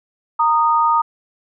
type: tone pair together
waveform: sine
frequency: 926 / 1236.8 Hz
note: A#5 / D#6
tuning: -12 / -11 cents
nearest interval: perfect fourth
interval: 501 cents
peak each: -15 dBFS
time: 0.39-1.02 s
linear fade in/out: 10 ms
effects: none

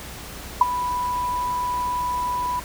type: tone with ADSR envelope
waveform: sine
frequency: 987.8 Hz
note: B5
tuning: in tune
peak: -7 dBFS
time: 0.61-2.6 s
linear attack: 4 ms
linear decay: 20 ms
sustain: -15 dB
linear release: 9 ms
effects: added 60 Hz sine -40 dBFS peak until 2.64 s + pink hiss -37 dBFS RMS until 2.64 s

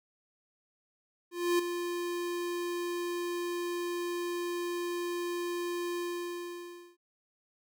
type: tone with ADSR envelope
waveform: square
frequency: 349.2 Hz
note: F4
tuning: in tune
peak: -24 dBFS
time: 1.31-6.97 s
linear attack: 280 ms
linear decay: 7 ms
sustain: -9 dB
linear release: 990 ms
effects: none

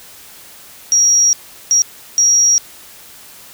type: tone bursts at uneven times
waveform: sine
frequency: 5680 Hz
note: F8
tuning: 28 cents sharp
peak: -8 dBFS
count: 3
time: 0.92-1.33 / 1.71-1.82 / 2.18-2.58 s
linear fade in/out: 0 ms
effects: white hiss -39 dBFS RMS until 3.53 s

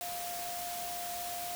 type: tone in noise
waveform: sine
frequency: 703 Hz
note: F5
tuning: 11 cents sharp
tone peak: -39 dBFS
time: 0.01-1.55 s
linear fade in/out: 0 ms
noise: white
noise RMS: -41 dBFS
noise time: 0.01-1.55 s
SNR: -1 dB
effects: none

